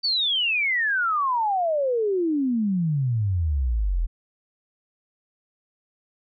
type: exponential sweep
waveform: sine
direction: down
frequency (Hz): 4636 to 38.89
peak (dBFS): -20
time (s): 0.03-4.07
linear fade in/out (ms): 20
effects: none